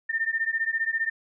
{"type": "beating tone pair", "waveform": "sine", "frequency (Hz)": [1800, 1815], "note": ["A6", "A#6"], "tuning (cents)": [39, -47], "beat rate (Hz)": 15, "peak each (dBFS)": -27, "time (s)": [0.09, 1.1], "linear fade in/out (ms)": 10, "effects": []}